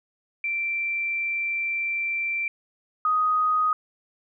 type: tone pair in turn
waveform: sine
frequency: 2349 / 1249 Hz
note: D7 / D#6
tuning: 0 / +6 cents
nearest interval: major seventh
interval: 1094 cents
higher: first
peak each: -24 / -19 dBFS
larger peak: second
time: 0.44-2.48 / 3.05-3.73 s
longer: first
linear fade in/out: 2 ms
effects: none